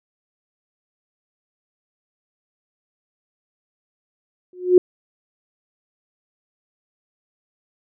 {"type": "tone with exponential growth", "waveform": "sine", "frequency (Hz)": 362.2, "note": "F#4", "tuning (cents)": -37, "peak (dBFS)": -4, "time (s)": [4.53, 4.78], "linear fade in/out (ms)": 2, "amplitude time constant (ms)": 53, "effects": []}